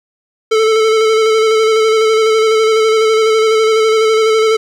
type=tone with vibrato; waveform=square; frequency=440 Hz; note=A4; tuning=in tune; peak=-9 dBFS; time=0.51-4.57 s; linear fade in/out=10 ms; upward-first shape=square; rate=12 Hz; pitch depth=21 cents each way; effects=low-pass 6000 Hz 12 dB/octave + 8-bit